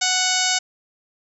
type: harmonic tone with a mistuned harmonic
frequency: 740 Hz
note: F#5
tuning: in tune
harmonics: 1 / 2 / 3 / 4 / 5 / 6 / 7 / 8 / 9 / 10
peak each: -27 / -27 / -27 / -27 / -27 / -27 / -27 / -27 / -27 / -27 dBFS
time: 0.01-0.59 s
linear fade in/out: 10 ms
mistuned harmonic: 6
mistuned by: +16 cents
effects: none